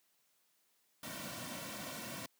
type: noise with comb filter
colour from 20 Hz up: pink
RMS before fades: -44 dBFS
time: 1.03-2.26 s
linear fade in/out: 2 ms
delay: 2.4 ms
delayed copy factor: -0.8
effects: white hiss -75 dBFS RMS until 2.39 s + high-pass 150 Hz 12 dB/octave